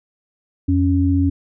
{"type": "tone pair together", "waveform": "sine", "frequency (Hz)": [87.31, 277], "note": ["F2", "C#4"], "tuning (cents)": [0, -1], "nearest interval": "octave + minor sixth", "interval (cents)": 1999, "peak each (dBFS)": -16, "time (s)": [0.68, 1.3], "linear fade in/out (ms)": 10, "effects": []}